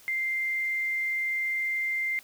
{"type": "tone", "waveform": "sine", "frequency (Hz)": 2093, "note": "C7", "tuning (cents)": 0, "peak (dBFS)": -26, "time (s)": [0.08, 2.19], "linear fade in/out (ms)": 0, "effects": ["white hiss -54 dBFS RMS until 2.23 s"]}